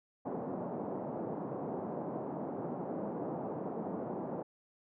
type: band-pass noise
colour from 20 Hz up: pink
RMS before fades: -39 dBFS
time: 0.25-4.43 s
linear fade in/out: 10 ms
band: 170 to 840 Hz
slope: 24 dB/octave
effects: none